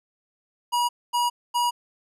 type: tone bursts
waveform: square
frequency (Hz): 963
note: B5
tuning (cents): -44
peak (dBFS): -21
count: 3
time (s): 0.72-1.71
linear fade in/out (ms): 20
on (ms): 170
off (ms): 240
effects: resampled to 32000 Hz